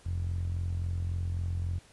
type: tone with band-pass filter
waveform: sawtooth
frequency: 43.65 Hz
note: F1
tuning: in tune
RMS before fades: -32 dBFS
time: 0.05-1.79 s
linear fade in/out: 10 ms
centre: 88 Hz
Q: 4.1
effects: pink hiss -58 dBFS RMS until 1.92 s + resampled to 24000 Hz